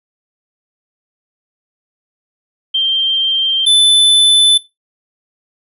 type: tone pair in turn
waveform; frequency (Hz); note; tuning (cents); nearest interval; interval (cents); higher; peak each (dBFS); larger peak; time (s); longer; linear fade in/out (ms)
sine / square; 3157 / 3510; G7 / A7; +12 / -5; major second; 183; second; -10 / -7; second; 2.74-3.66 / 3.66-4.58; neither; 10
effects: noise-tail reverb RT60 0.2 s tail -17 dB re dry + resampled to 32000 Hz